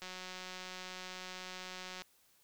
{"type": "click train", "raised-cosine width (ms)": 0.2, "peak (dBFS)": -28, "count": 369, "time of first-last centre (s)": [0.02, 2.02], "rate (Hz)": 184, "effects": ["white hiss -69 dBFS RMS until 2.43 s"]}